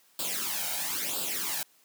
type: noise with flanger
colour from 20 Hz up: white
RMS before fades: -32 dBFS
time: 0.19-1.63 s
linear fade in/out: 2 ms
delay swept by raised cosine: 0.24 to 1.34 ms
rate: 1 Hz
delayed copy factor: +0.75
effects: white hiss -63 dBFS RMS until 1.84 s + high-pass 200 Hz 12 dB/octave